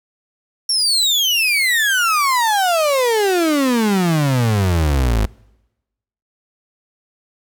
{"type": "exponential sweep", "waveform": "35% pulse", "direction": "down", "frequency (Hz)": [5588, 50.4], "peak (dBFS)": -12, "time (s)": [0.69, 5.26], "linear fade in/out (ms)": 5, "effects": ["noise-tail reverb RT60 1.0 s tail -25 dB re dry"]}